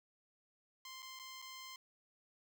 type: tone with dropouts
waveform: 10% pulse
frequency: 1046.5 Hz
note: C6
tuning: in tune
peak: -40 dBFS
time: 0.85-1.76 s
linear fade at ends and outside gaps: 2 ms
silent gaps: 1.022-1.027 / 1.191-1.196 / 1.418-1.423 s
effects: none